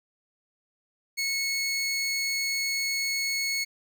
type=tone; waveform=20% pulse; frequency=2196 Hz; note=C#7; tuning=17 cents flat; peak=-21 dBFS; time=1.17-3.65 s; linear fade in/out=20 ms; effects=none